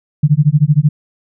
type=tone with tremolo; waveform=sine; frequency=148.5 Hz; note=D3; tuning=20 cents sharp; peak=-4 dBFS; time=0.23-0.89 s; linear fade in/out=5 ms; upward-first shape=sine; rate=13 Hz; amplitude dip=100%; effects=none

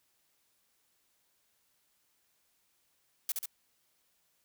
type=noise with echo; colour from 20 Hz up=blue; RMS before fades=-32 dBFS; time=3.29-3.32 s; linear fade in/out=2 ms; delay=69 ms; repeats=2; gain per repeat=-3 dB; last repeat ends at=3.458 s; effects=white hiss -74 dBFS RMS until 4.44 s

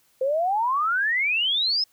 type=exponential sweep; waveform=sine; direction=up; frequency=508 to 5274 Hz; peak=-20 dBFS; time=0.21-1.84 s; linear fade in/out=5 ms; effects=white hiss -63 dBFS RMS until 1.92 s

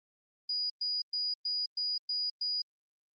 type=tone bursts; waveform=sine; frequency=4904 Hz; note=D#8; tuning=26 cents flat; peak=-30 dBFS; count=7; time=0.49-2.62 s; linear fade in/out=5 ms; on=210 ms; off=110 ms; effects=Opus 24 kbps

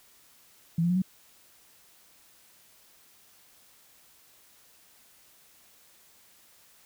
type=tone with pitch steps; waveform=sine; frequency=166.2 / 172.96 / 179.99 / 187.31 Hz; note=E3 / F3 / F#3 / F#3; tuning=+15 / -16 / -48 / +22 cents; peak=-22 dBFS; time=0.78-1.02 s; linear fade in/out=5 ms; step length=60 ms; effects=white hiss -59 dBFS RMS until 6.85 s

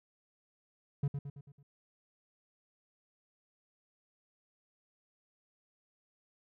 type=tone with echo; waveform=triangle; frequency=141.3 Hz; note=C#3; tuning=34 cents sharp; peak=-26 dBFS; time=1.03-1.08 s; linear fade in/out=5 ms; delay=110 ms; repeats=5; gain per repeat=-6 dB; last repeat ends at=1.63 s; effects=none

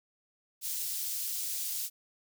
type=high-pass noise; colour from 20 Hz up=white; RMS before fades=-35 dBFS; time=0.61-1.9 s; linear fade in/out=50 ms; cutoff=4600 Hz; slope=12 dB/octave; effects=none

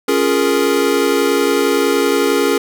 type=chord; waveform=square; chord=Bb minor seventh; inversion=first; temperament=equal; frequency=277.2 / 349.2 / 415.3 / 466.2 Hz; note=Db4 / F4 / Ab4 / Bb4; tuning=0 / 0 / 0 / 0 cents; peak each=-19 / -21 / -17 / -19 dBFS; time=0.08-2.58 s; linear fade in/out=5 ms; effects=none

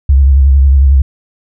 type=tone with vibrato; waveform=sine; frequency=68.2 Hz; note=C#2; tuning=28 cents flat; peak=-3 dBFS; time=0.09-1.02 s; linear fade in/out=5 ms; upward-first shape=triangle; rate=11 Hz; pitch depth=87 cents each way; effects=none

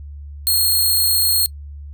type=tone; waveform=10% pulse; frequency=4268 Hz; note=C8; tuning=34 cents sharp; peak=-7 dBFS; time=0.47-1.46 s; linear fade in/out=0 ms; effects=noise-tail reverb RT60 0.1 s tail -25 dB re dry + added 72 Hz sine -31 dBFS peak until 1.93 s

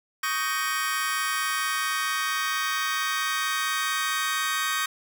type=chord; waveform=sawtooth; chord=Eb dominant seventh; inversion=third; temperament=just; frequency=1120.1 / 1244.5 / 1555.6 / 1866.8 Hz; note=Db6 / Eb6 / G6 / Bb6; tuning=+18 / 0 / -14 / +2 cents; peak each=-27 dBFS; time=0.23-4.86 s; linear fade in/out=5 ms; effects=none

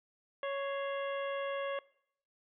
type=harmonic tone with a mistuned harmonic; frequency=554.4 Hz; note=C#5; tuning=in tune; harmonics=1 / 2 / 3 / 4 / 5 / 6; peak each=-35 / -41 / -45 / -47 / -49 / -51 dBFS; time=0.43-1.79 s; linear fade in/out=2 ms; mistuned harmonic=4; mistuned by=-100 cents; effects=noise-tail reverb RT60 0.7 s tail -22 dB re dry

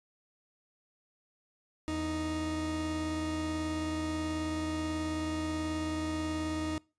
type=tone pair together; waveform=40% pulse; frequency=82.41 / 311.1 Hz; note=E2 / D#4; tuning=0 / 0 cents; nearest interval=octave + major seventh; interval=2300 cents; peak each=-38 / -32 dBFS; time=1.88-6.78 s; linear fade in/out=0 ms; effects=noise-tail reverb RT60 0.3 s tail -24 dB re dry + resampled to 22050 Hz

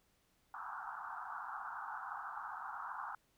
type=band-pass noise; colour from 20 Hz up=white; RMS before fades=-45 dBFS; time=0.54-3.15 s; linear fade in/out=2 ms; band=750 to 1500 Hz; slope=96 dB/octave; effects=pink hiss -75 dBFS RMS until 3.37 s

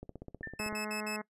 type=click train; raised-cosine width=2 ms; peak=-30 dBFS; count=12; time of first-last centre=0.03-0.726 s; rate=15.8 Hz
type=tone with exponential decay; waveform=sine; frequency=1783 Hz; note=A6; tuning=22 cents sharp; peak=-36 dBFS; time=0.43-0.67 s; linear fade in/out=2 ms; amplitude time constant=52 ms
type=tone bursts; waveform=sawtooth; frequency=2600 Hz; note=E7; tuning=24 cents flat; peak=-34 dBFS; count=4; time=0.59-1.164 s; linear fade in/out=5 ms; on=100 ms; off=58 ms
type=harmonic tone; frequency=212.5 Hz; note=G#3; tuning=40 cents sharp; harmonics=1 / 2 / 3 / 4 / 5 / 6 / 7 / 8 / 9 / 10; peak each=-40 / -43 / -45 / -46 / -47 / -48 / -48 / -49 / -50 / -50 dBFS; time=0.59-1.22 s; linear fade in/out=10 ms
effects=noise-tail reverb RT60 0.1 s tail -20 dB re dry + resampled to 32000 Hz

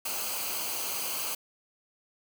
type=noise with comb filter; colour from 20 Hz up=white; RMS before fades=-33 dBFS; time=0.05-1.35 s; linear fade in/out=5 ms; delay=0.55 ms; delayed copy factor=-0.65; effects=none

